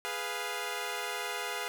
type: chord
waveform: 10% pulse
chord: F diminished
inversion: first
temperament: equal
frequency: 415.3 / 493.9 / 698.5 Hz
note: Ab4 / Cb5 / F5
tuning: 0 / 0 / 0 cents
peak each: -30 dBFS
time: 0.05-1.68 s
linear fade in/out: 0 ms
effects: none